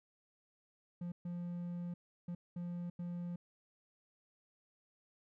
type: tone bursts at uneven times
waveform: triangle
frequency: 174.61 Hz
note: F3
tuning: in tune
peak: -37 dBFS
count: 5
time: 1.01-1.12 / 1.25-1.94 / 2.28-2.35 / 2.56-2.9 / 2.99-3.36 s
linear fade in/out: 5 ms
effects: none